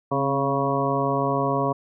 harmonic tone with a mistuned harmonic, 138.59 Hz, C#3, in tune, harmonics 1 / 2 / 3 / 4 / 5 / 7 / 8, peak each -28 / -28 / -28 / -28 / -28 / -28 / -28 dBFS, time 0.11-1.73 s, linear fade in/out 10 ms, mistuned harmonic 2, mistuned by -40 cents, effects none

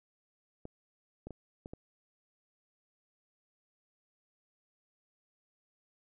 clicks, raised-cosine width 2 ms, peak -30 dBFS, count 5, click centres 0.654 / 1.27 / 1.307 / 1.659 / 1.735 s, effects none

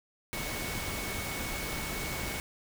sine tone in noise, 2217 Hz, C#7, in tune, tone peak -41 dBFS, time 0.33-2.4 s, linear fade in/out 0 ms, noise pink, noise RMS -36 dBFS, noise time 0.33-2.4 s, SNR -8 dB, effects none

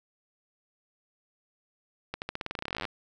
accelerating click train, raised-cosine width 0.3 ms, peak -17 dBFS, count 23, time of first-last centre 2.14-2.852 s, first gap 79 ms, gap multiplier 0.9, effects none

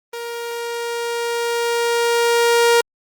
sawtooth tone with level ramp, 470 Hz, A#4, 14 cents sharp, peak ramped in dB -23 to -7 dBFS, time 0.13-2.81 s, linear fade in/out 5 ms, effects Opus 24 kbps

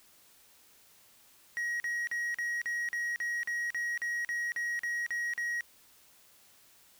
triangle tone bursts, 1897 Hz, A#6, 30 cents sharp, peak -29 dBFS, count 15, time 1.57-5.608 s, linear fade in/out 0 ms, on 230 ms, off 42 ms, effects white hiss -61 dBFS RMS until 6.99 s

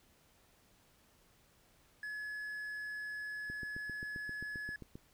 triangle tone, 1700 Hz, G#6, 40 cents sharp, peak -38 dBFS, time 2.03-4.76 s, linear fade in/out 2 ms
click train, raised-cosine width 3 ms, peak -34 dBFS, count 12, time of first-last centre 3.5-4.955 s, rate 7.56 Hz
effects pink hiss -68 dBFS RMS until 5.13 s

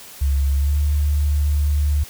sine tone with pitch glide, 69.3 to 73.21 Hz, C#2 to D2, 0 to -5 cents, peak -15 dBFS, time 0.21-2.04 s, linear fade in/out 10 ms, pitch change +95 cents, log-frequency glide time 0.56-0.75 s, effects white hiss -40 dBFS RMS until 2.09 s

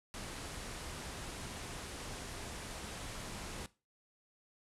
pink low-pass noise, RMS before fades -45 dBFS, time 0.14-3.66 s, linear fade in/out 0 ms, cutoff 11000 Hz, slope 48 dB/octave, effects noise-tail reverb RT60 0.3 s tail -19 dB re dry

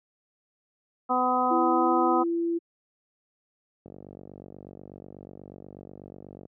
harmonic tone, 251.9 Hz, B3, 34 cents sharp, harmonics 1 / 2 / 3 / 4 / 5, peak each -30 / -31 / -26 / -28 / -27 dBFS, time 1.09-2.24 s, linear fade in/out 20 ms
sine tone with pitch glide, 333.9 to 337.6 Hz, E4 to E4, +22 to +41 cents, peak -24 dBFS, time 1.5-2.59 s, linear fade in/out 20 ms, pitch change +19 cents, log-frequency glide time 1.81-1.99 s
click train, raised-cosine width 2 ms, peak -30 dBFS, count 126, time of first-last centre 3.86-6.453 s, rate 48.2 Hz
effects high-pass 100 Hz 12 dB/octave

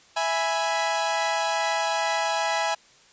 sawtooth chord, E major, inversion none, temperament equal, 659.3 / 830.6 / 987.8 Hz, E5 / G#5 / B5, 0 / 0 / 0 cents, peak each -24 / -22 / -26 dBFS, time 0.16-2.75 s, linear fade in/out 10 ms, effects white hiss -55 dBFS RMS until 3.12 s + resampled to 16000 Hz

